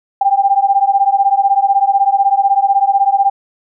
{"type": "beating tone pair", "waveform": "sine", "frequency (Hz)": [784, 800], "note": ["G5", "G5"], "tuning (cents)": [0, 35], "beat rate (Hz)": 16, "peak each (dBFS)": -12, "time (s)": [0.21, 3.3], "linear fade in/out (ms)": 5, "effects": []}